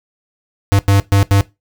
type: tone bursts at uneven times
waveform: square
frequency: 99.2 Hz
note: G2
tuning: 21 cents sharp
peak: -9 dBFS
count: 4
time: 0.72-0.79 / 0.88-1 / 1.12-1.23 / 1.31-1.41 s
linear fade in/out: 0 ms
effects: noise-tail reverb RT60 0.2 s tail -18 dB re dry